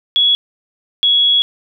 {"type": "tone pair in turn", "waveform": "sine", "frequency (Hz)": [3363, 3349], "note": ["G#7", "G#7"], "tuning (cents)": [21, 14], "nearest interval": "unison", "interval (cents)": 7, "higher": "first", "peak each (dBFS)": -9, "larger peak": "neither", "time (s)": [[0.16, 0.35], [1.03, 1.42]], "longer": "second", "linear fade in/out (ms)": 0, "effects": []}